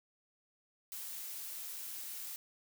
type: noise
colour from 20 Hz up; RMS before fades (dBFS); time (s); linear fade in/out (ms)
blue; -44; 0.92-2.36; 0
effects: none